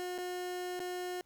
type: tone with dropouts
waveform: 30% pulse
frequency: 360 Hz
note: F#4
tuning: 47 cents flat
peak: -34 dBFS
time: 0-1.21 s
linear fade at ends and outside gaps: 0 ms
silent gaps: 0.18-0.185 / 0.794-0.801 s
effects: pink hiss -73 dBFS RMS until 1.25 s